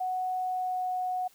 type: tone with pitch glide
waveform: sine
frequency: 740 to 734.9 Hz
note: F#5 to F#5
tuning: 0 to -12 cents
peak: -28 dBFS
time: 0-1.28 s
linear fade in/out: 10 ms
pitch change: -12 cents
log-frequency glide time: 0.31-0.95 s
effects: white hiss -61 dBFS RMS until 1.34 s